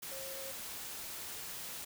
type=tone in noise; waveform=sine; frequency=537 Hz; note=C5; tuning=45 cents sharp; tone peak=-46 dBFS; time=0.11-0.52 s; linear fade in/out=10 ms; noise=white; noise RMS=-44 dBFS; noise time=0.02-1.85 s; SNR=-5 dB; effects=none